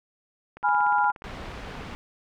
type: click train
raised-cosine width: 0.5 ms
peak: -27 dBFS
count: 21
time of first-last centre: 0.57-1.753 s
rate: 16.9 Hz
type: chord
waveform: sine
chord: F diminished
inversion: first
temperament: equal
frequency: 830.6 / 987.8 / 1396.9 Hz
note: Ab5 / Cb6 / F6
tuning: 0 / 0 / 0 cents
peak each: -22 / -24 / -25 dBFS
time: 0.63-1.12 s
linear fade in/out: 20 ms
type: low-pass noise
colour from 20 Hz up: pink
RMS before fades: -38 dBFS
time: 1.24-1.95 s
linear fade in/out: 0 ms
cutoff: 2900 Hz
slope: 12 dB/octave
effects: none